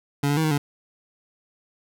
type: tone with pitch steps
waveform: 25% pulse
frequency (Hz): 142.4 / 144.7 / 159.2 / 155.6 / 144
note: C#3 / D3 / D#3 / D#3 / D3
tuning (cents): +47 / -25 / +40 / 0 / -34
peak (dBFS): -16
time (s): 0.23-0.58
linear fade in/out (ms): 5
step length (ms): 70
effects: none